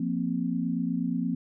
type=chord; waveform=sine; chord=F suspended fourth; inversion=none; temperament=equal; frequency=174.61 / 233.1 / 261.6 Hz; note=F3 / Bb3 / C4; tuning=0 / 0 / 0 cents; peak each=-30 dBFS; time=0-1.35 s; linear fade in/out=5 ms; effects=none